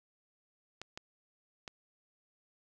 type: clicks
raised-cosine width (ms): 0.2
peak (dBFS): -25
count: 3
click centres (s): 0.816 / 0.975 / 1.678
effects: none